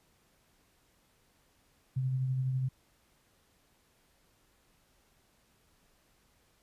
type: tone with tremolo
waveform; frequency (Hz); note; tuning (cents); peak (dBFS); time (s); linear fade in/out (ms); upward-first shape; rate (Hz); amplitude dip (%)
sine; 130.3; C3; -7; -27; 1.96-2.69; 10; triangle; 12; 35
effects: pink hiss -69 dBFS RMS until 6.62 s + resampled to 32000 Hz